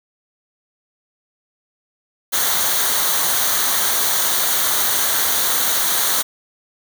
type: noise with comb filter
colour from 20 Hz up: white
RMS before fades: -18 dBFS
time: 2.32-6.23 s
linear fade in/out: 20 ms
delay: 0.39 ms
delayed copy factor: -0.6
effects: none